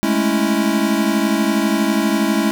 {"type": "chord", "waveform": "square", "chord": "A major seventh", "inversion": "third", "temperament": "equal", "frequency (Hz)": [207.7, 220, 277.2, 329.6], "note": ["G#3", "A3", "C#4", "E4"], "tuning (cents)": [0, 0, 0, 0], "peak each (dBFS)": [-20, -22, -22, -21], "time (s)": [0.03, 2.51], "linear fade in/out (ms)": 0, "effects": []}